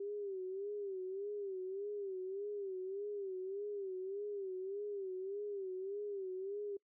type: tone with vibrato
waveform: sine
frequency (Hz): 392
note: G4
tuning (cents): 0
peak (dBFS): -39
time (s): 0-6.77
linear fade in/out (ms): 5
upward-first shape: sine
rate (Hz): 1.7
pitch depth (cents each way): 99
effects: noise-tail reverb RT60 0.1 s tail -23 dB re dry